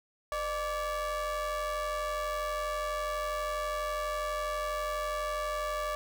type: ring-modulated tone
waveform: square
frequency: 279.3 Hz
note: C#4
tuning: 13 cents sharp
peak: -29 dBFS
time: 0.32-5.95 s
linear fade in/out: 0 ms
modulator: 884 Hz
effects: none